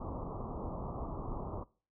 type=low-pass noise; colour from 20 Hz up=pink; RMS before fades=-40 dBFS; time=0-1.64 s; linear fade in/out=10 ms; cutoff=1200 Hz; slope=96 dB/octave; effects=noise-tail reverb RT60 0.4 s tail -22 dB re dry